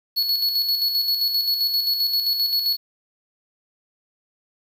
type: tone with tremolo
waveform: square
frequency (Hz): 4385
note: C#8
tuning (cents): -20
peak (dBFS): -18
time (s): 0.16-2.77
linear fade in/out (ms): 20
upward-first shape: square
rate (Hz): 7.6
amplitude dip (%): 45
effects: 8-bit